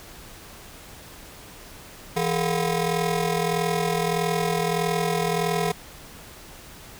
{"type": "ring-modulated tone", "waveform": "20% pulse", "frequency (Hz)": 291.6, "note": "D4", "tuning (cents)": -12, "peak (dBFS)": -14, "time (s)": [2.16, 5.72], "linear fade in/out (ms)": 5, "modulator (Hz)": 125, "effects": ["pink hiss -44 dBFS RMS until 6.99 s"]}